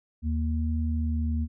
sine tone pair together, 78.01 / 233.1 Hz, D#2 / A#3, +5 / 0 cents, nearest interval octave + perfect fifth, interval 1895 cents, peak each -25 / -31 dBFS, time 0.22-1.48 s, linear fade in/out 50 ms, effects none

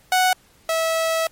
sawtooth tone pair in turn, 740 / 650.5 Hz, F#5 / E5, 0 / -23 cents, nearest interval major second, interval 223 cents, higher first, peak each -11 / -15 dBFS, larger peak first, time 0.12-0.33 / 0.69-1.27 s, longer second, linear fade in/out 2 ms, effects pink hiss -55 dBFS RMS until 1.31 s + MP3 64 kbps

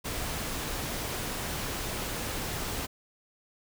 pink noise, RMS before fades -34 dBFS, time 0.04-2.87 s, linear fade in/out 20 ms, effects none

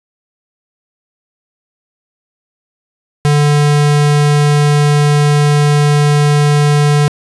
square tone, 146.83 Hz, D3, in tune, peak -8 dBFS, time 3.25-7.08 s, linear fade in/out 0 ms, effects resampled to 24000 Hz + 8-bit

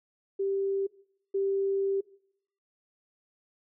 sine tone pair in turn, 392 / 392 Hz, G4 / G4, 0 / 0 cents, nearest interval unison, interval 0 cents, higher neither, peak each -26 / -25 dBFS, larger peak second, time 0.39-0.87 / 1.34-2.01 s, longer second, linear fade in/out 10 ms, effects noise-tail reverb RT60 0.7 s tail -21 dB re dry

